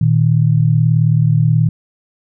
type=tone pair together; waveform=sine; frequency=116.91 / 155.56 Hz; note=A#2 / D#3; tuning=+5 / 0 cents; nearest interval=perfect fourth; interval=495 cents; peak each=-12 dBFS; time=0.01-1.69 s; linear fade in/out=5 ms; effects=none